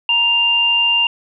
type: tone pair together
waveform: sine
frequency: 942.9 / 2794 Hz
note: A#5 / F7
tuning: +20 / 0 cents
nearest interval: octave + perfect fifth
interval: 1880 cents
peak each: -23 / -12 dBFS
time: 0.09-1.07 s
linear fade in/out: 2 ms
effects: none